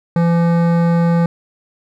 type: tone with hard clipping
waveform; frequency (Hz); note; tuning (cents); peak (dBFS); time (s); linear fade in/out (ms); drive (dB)
sine; 169.6; E3; +50; -13; 0.16-1.26; 2; 15
effects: none